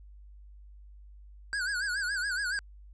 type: tone with vibrato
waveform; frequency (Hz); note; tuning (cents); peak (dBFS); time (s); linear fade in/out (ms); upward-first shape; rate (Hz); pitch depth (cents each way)
square; 1549; G6; -21; -30; 1.53-2.59; 0; sine; 7.1; 130
effects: added 50 Hz sine -48 dBFS peak until 2.93 s + resampled to 22050 Hz